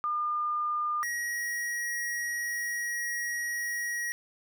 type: tone pair in turn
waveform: sine / square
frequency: 1208 / 1899.9 Hz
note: D6 / A#6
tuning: +48 / +32 cents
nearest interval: minor sixth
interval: 784 cents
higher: second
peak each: -27 / -31 dBFS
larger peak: first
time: 0.04-1.03 / 1.03-4.12 s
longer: second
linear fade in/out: 0 ms
effects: none

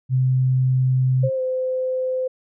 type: tone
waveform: sine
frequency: 129.3 Hz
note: C3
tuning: 20 cents flat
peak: -15 dBFS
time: 0.09-1.3 s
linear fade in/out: 50 ms
type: tone with pitch glide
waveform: sine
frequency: 529 to 514.5 Hz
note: C5 to C5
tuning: +19 to -29 cents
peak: -20 dBFS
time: 1.23-2.28 s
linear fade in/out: 10 ms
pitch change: -48 cents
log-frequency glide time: 1.34-1.41 s
effects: none

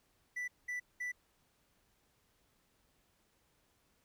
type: tone bursts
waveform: triangle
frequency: 1976 Hz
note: B6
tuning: in tune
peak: -35 dBFS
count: 3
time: 0.36-1.12 s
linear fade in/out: 10 ms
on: 120 ms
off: 200 ms
effects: pink hiss -74 dBFS RMS until 4.04 s

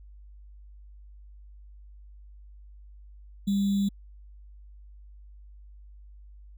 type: tone with sample-and-hold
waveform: sine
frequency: 199.4 Hz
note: G3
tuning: 30 cents sharp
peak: -22 dBFS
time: 3.47-3.89 s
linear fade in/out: 10 ms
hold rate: 3675 Hz
effects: added 50 Hz sine -46 dBFS peak until 6.57 s

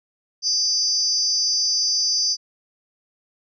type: tone cluster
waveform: sine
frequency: 4783 / 5320 / 6040 Hz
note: D8 / E8 / F#8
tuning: +31 / +15 / +35 cents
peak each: -20 / -26 / -24 dBFS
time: 0.42-2.37 s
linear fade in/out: 50 ms
effects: none

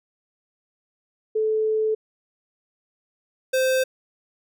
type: tone pair in turn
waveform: sine / square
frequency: 435.4 / 520 Hz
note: A4 / C5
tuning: -18 / -11 cents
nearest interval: minor third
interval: 307 cents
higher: second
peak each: -19 dBFS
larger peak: neither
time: 1.35-1.95 / 3.53-3.84 s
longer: first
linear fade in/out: 10 ms
effects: none

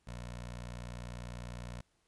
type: tone with notch filter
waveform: 15% pulse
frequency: 60 Hz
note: B1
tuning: 49 cents flat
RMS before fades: -44 dBFS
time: 0.07-1.81 s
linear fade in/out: 5 ms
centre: 290 Hz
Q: 1.3
effects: pink hiss -75 dBFS RMS until 2.07 s + resampled to 24000 Hz

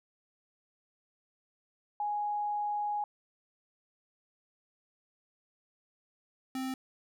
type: tone pair in turn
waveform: sine / square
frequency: 830.6 / 261.6 Hz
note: G#5 / C4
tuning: 0 / 0 cents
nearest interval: octave + minor sixth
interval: 2000 cents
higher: first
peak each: -30 / -34 dBFS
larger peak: first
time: 2-3.04 / 6.55-6.74 s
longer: first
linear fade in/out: 2 ms
effects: none

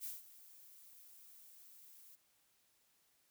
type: noise with ADSR envelope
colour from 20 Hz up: violet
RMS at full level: -43 dBFS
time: 0-2.16 s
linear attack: 49 ms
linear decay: 170 ms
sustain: -17 dB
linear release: 13 ms
effects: white hiss -75 dBFS RMS until 3.3 s

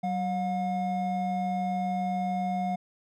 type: tone pair together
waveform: triangle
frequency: 188.5 / 718.7 Hz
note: F#3 / F5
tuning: +32 / +49 cents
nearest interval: octave + major seventh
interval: 2317 cents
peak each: -28 / -27 dBFS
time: 0.03-2.76 s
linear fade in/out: 10 ms
effects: none

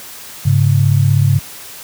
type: tone pair together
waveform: sine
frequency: 102.3 / 138.47 Hz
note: G#2 / C#3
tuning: -26 / -2 cents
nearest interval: perfect fourth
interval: 524 cents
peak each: -11 dBFS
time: 0.45-1.39 s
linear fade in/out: 10 ms
effects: white hiss -33 dBFS RMS until 1.83 s + high-pass 60 Hz 12 dB/octave

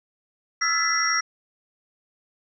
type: tone cluster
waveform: sine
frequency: 1301 / 1372 / 1715 / 1996 / 5600 Hz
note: E6 / F6 / A6 / B6 / F8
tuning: -23 / -31 / -45 / +18 / +4 cents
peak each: -27 / -29 / -31 / -25 / -24 dBFS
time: 0.61-1.21 s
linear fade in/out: 10 ms
effects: none

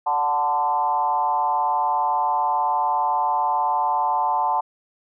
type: tone with frequency modulation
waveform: sine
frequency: 881 Hz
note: A5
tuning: 2 cents sharp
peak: -18 dBFS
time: 0.06-4.61 s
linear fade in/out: 10 ms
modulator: 147 Hz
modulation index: 1.1
effects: none

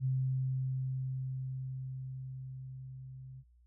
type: tone with level ramp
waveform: sine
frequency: 130.81 Hz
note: C3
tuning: in tune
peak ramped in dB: -28 to -46 dBFS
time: 0-3.44 s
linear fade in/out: 50 ms
effects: added 60 Hz sine -61 dBFS peak until 3.66 s

